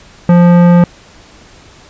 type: tone with tanh clipping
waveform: sine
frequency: 174.6 Hz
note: F3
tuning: in tune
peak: -5 dBFS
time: 0.29-0.84 s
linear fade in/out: 2 ms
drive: 16 dB
effects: pink hiss -40 dBFS RMS until 1.89 s + resampled to 16000 Hz